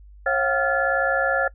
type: tone cluster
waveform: sine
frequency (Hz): 542 / 696 / 755 / 1389 / 1722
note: C#5 / F5 / F#5 / F6 / A6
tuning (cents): -39 / -6 / +35 / -10 / -38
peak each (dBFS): -23 / -28 / -28 / -24 / -23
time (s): 0.26-1.48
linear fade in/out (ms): 5
effects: noise-tail reverb RT60 0.1 s tail -23 dB re dry + added 50 Hz sine -43 dBFS peak until 1.54 s